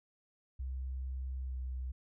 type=tone with pitch glide; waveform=sine; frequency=65 to 63.81 Hz; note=C2 to C2; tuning=-11 to -43 cents; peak=-36 dBFS; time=0.59-1.92 s; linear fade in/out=10 ms; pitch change=-32 cents; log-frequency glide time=1.41-1.55 s; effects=none

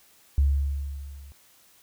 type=tone with level ramp; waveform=sine; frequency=70 Hz; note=C#2; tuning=18 cents sharp; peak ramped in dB=-15 to -43 dBFS; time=0.38-1.32 s; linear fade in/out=0 ms; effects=tanh soft clip ceiling -12 dBFS + white hiss -58 dBFS RMS until 1.82 s

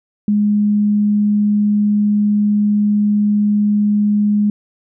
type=tone; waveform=sine; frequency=207.7 Hz; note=G#3; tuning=in tune; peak=-11 dBFS; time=0.28-4.5 s; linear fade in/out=2 ms; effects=none

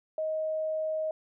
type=tone; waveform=sine; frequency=628 Hz; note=D#5; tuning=16 cents sharp; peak=-28 dBFS; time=0.18-1.11 s; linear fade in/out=2 ms; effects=none

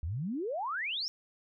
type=exponential sweep; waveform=sine; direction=up; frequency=71.5 to 5630 Hz; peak=-32 dBFS; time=0.03-1.08 s; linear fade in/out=0 ms; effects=none

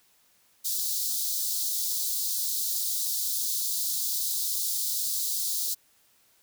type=high-pass noise; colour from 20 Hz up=white; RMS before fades=-29 dBFS; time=0.64-5.75 s; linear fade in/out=20 ms; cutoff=3800 Hz; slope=48 dB/octave; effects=white hiss -64 dBFS RMS until 6.42 s

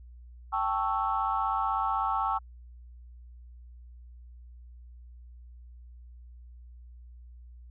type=chord; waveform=sine; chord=A dominant seventh; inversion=third; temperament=equal; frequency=784 / 880 / 1108.7 / 1318.5 Hz; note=G5 / A5 / C#6 / E6; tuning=0 / 0 / 0 / 0 cents; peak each=-31 dBFS; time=0.52-2.39 s; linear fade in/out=20 ms; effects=tanh soft clip ceiling -16 dBFS + added 60 Hz sine -46 dBFS peak until 7.7 s

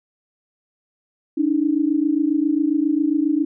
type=tone pair together; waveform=sine; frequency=287.1 / 314.5 Hz; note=D4 / D#4; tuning=-39 / +19 cents; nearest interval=major second; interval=158 cents; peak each=-19 dBFS; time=1.37-3.45 s; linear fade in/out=10 ms; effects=none

